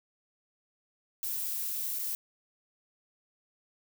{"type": "noise with dropouts", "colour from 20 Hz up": "violet", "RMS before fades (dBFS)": -34, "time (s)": [1.23, 2.15], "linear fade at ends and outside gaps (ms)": 0, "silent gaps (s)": [1.988, 1.993], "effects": []}